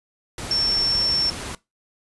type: tone in noise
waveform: sine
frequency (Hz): 5430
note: F8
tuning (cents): -50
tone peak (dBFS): -18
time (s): 0.51-1.3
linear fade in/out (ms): 2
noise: pink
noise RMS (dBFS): -32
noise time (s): 0.38-1.55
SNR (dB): +11
effects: noise-tail reverb RT60 0.2 s tail -20 dB re dry + resampled to 24000 Hz